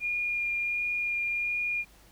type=tone with vibrato; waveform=sine; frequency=2419 Hz; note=D#7; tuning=49 cents flat; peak=-27 dBFS; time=0-1.85 s; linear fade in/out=50 ms; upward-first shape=sine; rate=1.4 Hz; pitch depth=9 cents each way; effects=added 50 Hz sine -57 dBFS peak until 2.11 s + pink hiss -58 dBFS RMS until 2.11 s